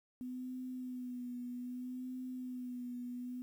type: tone with vibrato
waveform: sine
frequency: 250 Hz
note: B3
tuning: 21 cents sharp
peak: -40 dBFS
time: 0.21-3.42 s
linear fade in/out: 0 ms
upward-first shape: sine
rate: 0.63 Hz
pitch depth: 35 cents each way
effects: 11-bit